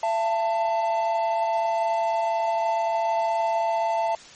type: tone pair together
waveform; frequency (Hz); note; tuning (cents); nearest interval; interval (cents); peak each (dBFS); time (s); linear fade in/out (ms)
triangle; 674.1 / 888; E5 / A5; +39 / +16; perfect fourth; 477; -22; 0.03-4.15; 2
effects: white hiss -46 dBFS RMS until 4.35 s + MP3 32 kbps